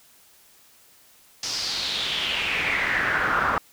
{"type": "noise with band-pass filter sweep", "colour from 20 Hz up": "brown", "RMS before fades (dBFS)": -25, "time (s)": [1.43, 3.58], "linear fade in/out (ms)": 2, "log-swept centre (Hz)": [5500, 1200], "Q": 4.5, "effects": ["white hiss -55 dBFS RMS until 3.72 s"]}